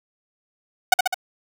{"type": "tone with echo", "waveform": "sawtooth", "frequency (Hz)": 740, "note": "F#5", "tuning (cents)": 0, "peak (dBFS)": -5, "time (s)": [0.92, 0.94], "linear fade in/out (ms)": 5, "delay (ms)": 68, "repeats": 3, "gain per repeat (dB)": -4, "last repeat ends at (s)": 1.144, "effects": []}